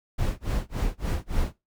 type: noise with tremolo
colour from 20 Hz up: brown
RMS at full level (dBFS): -24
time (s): 0.18-1.54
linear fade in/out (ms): 10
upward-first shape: sine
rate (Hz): 3.5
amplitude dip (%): 100
effects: noise-tail reverb RT60 0.2 s tail -17 dB re dry